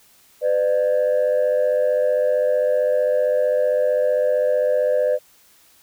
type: tone pair together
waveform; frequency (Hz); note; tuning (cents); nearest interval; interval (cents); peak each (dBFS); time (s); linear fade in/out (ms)
sine; 504.5 / 600; B4 / D5; +37 / +37; minor third; 300; -17; 0.41-5.19; 50
effects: tanh soft clip ceiling -12 dBFS + white hiss -54 dBFS RMS until 5.82 s